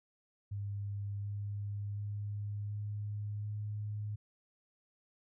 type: tone with pitch steps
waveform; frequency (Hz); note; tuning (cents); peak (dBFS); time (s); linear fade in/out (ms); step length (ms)
sine; 101.1 / 102.04 / 102.99 / 103.94 / 104.91; G#2 / G#2 / G#2 / G#2 / G#2; -46 / -30 / -14 / +2 / +18; -36; 0.51-4.16; 10; 730
effects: none